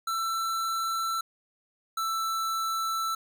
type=tone pair in turn; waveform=square; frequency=1337 / 1326.2 Hz; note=E6 / E6; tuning=+24 / +10 cents; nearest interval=unison; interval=14 cents; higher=first; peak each=-28 dBFS; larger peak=neither; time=0.07-1.21 / 1.97-3.15 s; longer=second; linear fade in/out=5 ms; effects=none